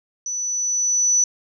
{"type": "tone with level ramp", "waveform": "sine", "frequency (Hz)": 5960, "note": "F#8", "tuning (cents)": 12, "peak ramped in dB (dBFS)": [-24, -13], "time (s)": [0.26, 1.24], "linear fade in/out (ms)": 2, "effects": []}